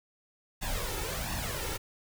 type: noise with flanger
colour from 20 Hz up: pink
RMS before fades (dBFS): -34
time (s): 0.61-1.78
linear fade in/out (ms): 20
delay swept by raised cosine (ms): 1.1 to 2.3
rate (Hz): 1.4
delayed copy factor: +0.7
effects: none